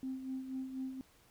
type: tone with tremolo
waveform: sine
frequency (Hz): 262.2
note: C4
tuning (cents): +4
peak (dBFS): -35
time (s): 0.03-1.01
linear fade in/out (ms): 0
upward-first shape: sine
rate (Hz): 4.1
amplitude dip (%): 60
effects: tanh soft clip ceiling -31 dBFS + pink hiss -66 dBFS RMS until 1.3 s